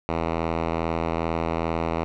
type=tone with low-pass filter; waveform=5% pulse; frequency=82.41 Hz; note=E2; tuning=in tune; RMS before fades=-26 dBFS; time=0.09-2.04 s; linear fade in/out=0 ms; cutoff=2200 Hz; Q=0.69; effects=none